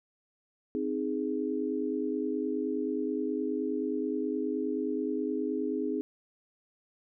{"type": "chord", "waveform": "sine", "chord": "Ab major", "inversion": "first", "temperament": "equal", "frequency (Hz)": [261.6, 311.1, 415.3], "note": ["C4", "Eb4", "Ab4"], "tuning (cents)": [0, 0, 0], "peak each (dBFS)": -33, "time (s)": [0.75, 6.01], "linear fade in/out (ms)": 0, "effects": []}